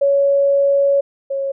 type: tone pair in turn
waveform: sine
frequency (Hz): 559 / 548.1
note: C#5 / C#5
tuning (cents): +14 / -20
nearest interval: unison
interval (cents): 34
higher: first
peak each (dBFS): -11 / -18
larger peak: first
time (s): 0.01-1.01 / 1.3-1.52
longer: first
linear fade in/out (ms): 10
effects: none